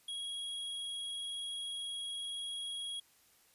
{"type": "tone", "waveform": "square", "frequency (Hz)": 3307, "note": "G#7", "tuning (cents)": -8, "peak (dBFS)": -39, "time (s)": [0.08, 3], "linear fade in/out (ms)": 5, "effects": ["white hiss -67 dBFS RMS until 3.54 s", "resampled to 32000 Hz"]}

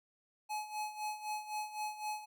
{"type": "tone with tremolo", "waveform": "square", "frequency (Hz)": 849, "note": "G#5", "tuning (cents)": 38, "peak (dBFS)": -36, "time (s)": [0.49, 2.26], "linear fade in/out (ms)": 20, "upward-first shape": "sine", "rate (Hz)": 3.9, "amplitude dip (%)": 75, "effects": []}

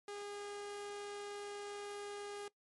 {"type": "tone", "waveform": "sawtooth", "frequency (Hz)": 408.3, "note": "G#4", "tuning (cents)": -29, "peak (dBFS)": -40, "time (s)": [0.08, 2.48], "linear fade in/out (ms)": 2, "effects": ["noise-tail reverb RT60 0.1 s tail -19 dB re dry", "MP3 48 kbps"]}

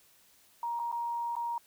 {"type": "tone with dropouts", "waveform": "sine", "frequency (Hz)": 941, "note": "A#5", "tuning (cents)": 16, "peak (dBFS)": -31, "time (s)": [0.63, 1.58], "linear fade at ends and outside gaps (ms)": 2, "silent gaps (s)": [[0.793, 0.797], [0.916, 0.925], [1.354, 1.365]], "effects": ["white hiss -63 dBFS RMS until 1.66 s"]}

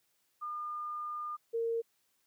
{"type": "tone pair in turn", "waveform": "sine", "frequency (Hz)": [1210, 459.8], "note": ["D#6", "A#4"], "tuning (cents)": [-49, -24], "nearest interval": "octave + perfect fourth", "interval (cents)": 1675, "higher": "first", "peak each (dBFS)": [-36, -30], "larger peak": "second", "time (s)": [[0.41, 1.37], [1.53, 1.82]], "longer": "first", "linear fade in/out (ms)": 20, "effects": ["white hiss -75 dBFS RMS until 2.26 s", "high-pass 80 Hz 12 dB/octave"]}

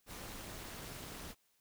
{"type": "noise with amplitude modulation", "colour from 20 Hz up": "pink", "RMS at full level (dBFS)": -44, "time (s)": [0.06, 1.35], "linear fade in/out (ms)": 50, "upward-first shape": "sine", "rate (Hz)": 236, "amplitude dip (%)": 75, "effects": ["white hiss -75 dBFS RMS until 1.6 s"]}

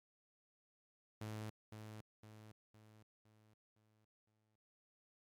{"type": "tone with echo", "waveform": "sawtooth", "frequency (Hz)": 108, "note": "A2", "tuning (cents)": -32, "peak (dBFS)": -40, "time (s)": [1.21, 1.5], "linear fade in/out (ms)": 5, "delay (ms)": 510, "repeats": 6, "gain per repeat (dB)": -6, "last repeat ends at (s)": 4.56, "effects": ["MP3 96 kbps"]}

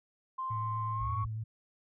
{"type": "tone with pitch glide", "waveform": "sine", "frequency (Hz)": [1046.5, 1108.1], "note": ["C6", "C#6"], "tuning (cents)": [0, -1], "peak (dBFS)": -33, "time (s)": [0.38, 1.25], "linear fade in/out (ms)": 10, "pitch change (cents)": 99, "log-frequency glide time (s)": [0.9, 1.12]}
{"type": "tone with vibrato", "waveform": "sine", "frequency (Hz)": 110, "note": "A2", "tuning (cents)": 0, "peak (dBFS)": -34, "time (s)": [0.5, 1.44], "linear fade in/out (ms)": 10, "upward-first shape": "square", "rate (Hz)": 8.1, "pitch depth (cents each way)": 16}
{"type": "linear two-way sweep", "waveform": "sine", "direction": "up then down", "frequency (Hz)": [45.35, 108.4, 45.35], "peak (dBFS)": -35, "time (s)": [1, 1.27], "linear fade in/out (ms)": 10, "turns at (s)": 1.21}
{"effects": ["tanh soft clip ceiling -23 dBFS"]}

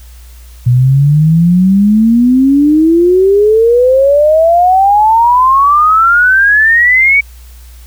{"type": "exponential sweep", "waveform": "sine", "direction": "up", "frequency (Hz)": [120, 2277], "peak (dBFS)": -4, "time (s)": [0.66, 7.21], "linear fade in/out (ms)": 10, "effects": ["added 60 Hz sine -31 dBFS peak until 7.86 s", "white hiss -43 dBFS RMS until 7.86 s"]}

